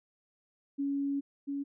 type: tone pair in turn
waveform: sine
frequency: 279.8 / 280.9 Hz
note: C#4 / C#4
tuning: +16 / +23 cents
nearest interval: unison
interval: 7 cents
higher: second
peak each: -29 / -32 dBFS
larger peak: first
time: 0.78-1.21 / 1.47-1.64 s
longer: first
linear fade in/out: 20 ms
effects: none